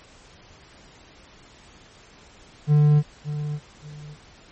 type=tone with echo; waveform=triangle; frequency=148.7 Hz; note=D3; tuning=22 cents sharp; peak=-11 dBFS; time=2.67-3.03 s; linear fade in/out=50 ms; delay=570 ms; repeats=2; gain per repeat=-12 dB; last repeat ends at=4.17 s; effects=pink hiss -50 dBFS RMS until 4.51 s + MP3 32 kbps